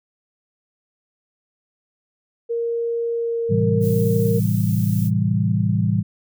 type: tone with pitch glide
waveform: sine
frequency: 466.2 to 461.1 Hz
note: A#4 to A#4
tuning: 0 to -19 cents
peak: -20 dBFS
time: 2.49-4.4 s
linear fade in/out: 20 ms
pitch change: -19 cents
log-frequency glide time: 3.13-3.62 s
type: chord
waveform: sine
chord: A minor seventh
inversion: none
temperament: equal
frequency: 110 / 130.81 / 164.81 / 196 Hz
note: A2 / C3 / E3 / G3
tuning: 0 / 0 / 0 / 0 cents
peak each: -20 / -25 / -22 / -22 dBFS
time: 3.49-6.03 s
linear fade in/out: 20 ms
type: noise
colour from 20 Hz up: violet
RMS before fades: -36 dBFS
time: 3.8-5.11 s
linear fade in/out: 50 ms
effects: none